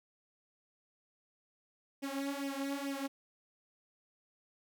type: tone with flanger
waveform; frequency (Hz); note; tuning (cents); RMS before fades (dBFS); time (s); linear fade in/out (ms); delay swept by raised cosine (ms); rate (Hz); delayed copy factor
sawtooth; 277.2; C#4; 0; -38; 2.02-3.08; 20; 0.35 to 4.15; 2.3; +0.8
effects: none